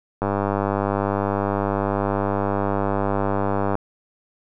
click train, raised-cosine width 1 ms, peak -8 dBFS, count 354, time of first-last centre 0.22-3.754 s, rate 99.9 Hz, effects none

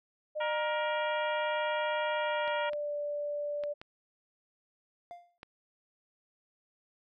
sine tone with pitch glide, 607 to 585.3 Hz, D#5 to D5, -43 to -6 cents, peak -32 dBFS, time 0.35-3.74 s, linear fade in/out 20 ms, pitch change -63 cents, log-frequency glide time 2.13-2.94 s
harmonic tone, 471.4 Hz, A#4, 19 cents sharp, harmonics 2 / 3 / 4 / 5 / 6 / 7, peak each -34 / -38 / -40 / -42 / -44 / -45 dBFS, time 0.4-2.7 s, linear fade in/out 10 ms
clicks, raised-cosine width 0.3 ms, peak -29 dBFS, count 5, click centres 2.478 / 2.733 / 3.637 / 3.815 / 5.431 s
triangle tone with exponential decay, 698.5 Hz, F5, in tune, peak -38 dBFS, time 5.11-5.38 s, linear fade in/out 0 ms, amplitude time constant 58 ms
effects none

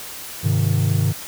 triangle chord, Ab major, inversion none, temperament equal with one note detuned, 102.16 / 130.81 / 155.56 Hz, Ab2 / C3 / Eb3, -28 / 0 / 0 cents, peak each -17 / -19 / -19 dBFS, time 0.43-1.13 s, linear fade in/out 20 ms, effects white hiss -34 dBFS RMS until 1.27 s

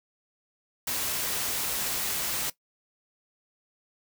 white noise, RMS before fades -30 dBFS, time 0.87-2.5 s, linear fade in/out 5 ms, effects noise-tail reverb RT60 0.1 s tail -17 dB re dry

